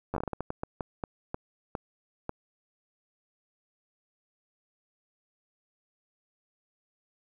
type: slowing click train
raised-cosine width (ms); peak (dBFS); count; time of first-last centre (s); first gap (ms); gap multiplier
1; -18; 16; 0.14-2.294; 10; 1.33
effects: 10-bit